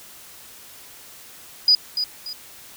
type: tone with echo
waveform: sine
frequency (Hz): 4934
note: D#8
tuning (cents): -15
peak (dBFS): -11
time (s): 1.68-1.75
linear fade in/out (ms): 2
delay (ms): 290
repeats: 2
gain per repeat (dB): -9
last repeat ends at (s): 2.33
effects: white hiss -44 dBFS RMS until 2.76 s